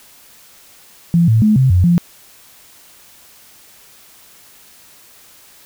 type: tone with pitch steps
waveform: sine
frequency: 170.1 / 111.6 / 214 / 131.3 / 90.4 / 173.1 Hz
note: F3 / A2 / A3 / C3 / F#2 / F3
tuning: -45 / +25 / -48 / +6 / -40 / -15 cents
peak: -8 dBFS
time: 1.14-1.98 s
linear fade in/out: 0 ms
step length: 140 ms
effects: white hiss -45 dBFS RMS until 5.65 s